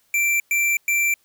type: tone bursts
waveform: square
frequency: 2349 Hz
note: D7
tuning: in tune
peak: -18 dBFS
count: 3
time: 0.14-1.14 s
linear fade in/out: 2 ms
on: 260 ms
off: 110 ms
effects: white hiss -63 dBFS RMS until 1.24 s